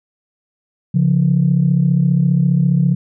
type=tone pair together; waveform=sine; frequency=139.76 / 174.61 Hz; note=C#3 / F3; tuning=+15 / 0 cents; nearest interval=major third; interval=385 cents; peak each=-13 dBFS; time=0.94-2.95 s; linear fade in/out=10 ms; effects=tanh soft clip ceiling -4 dBFS